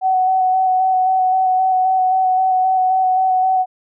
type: tone with vibrato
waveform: sine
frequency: 749 Hz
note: F#5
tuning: 21 cents sharp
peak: -12 dBFS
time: 0.01-3.66 s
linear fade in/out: 50 ms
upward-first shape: square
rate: 3.8 Hz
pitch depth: 14 cents each way
effects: none